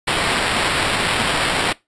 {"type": "noise with sample-and-hold", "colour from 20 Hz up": "blue", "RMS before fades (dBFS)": -19, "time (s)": [0.07, 1.73], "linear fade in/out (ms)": 10, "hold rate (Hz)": 6300, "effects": ["noise-tail reverb RT60 0.2 s tail -21 dB re dry", "resampled to 22050 Hz"]}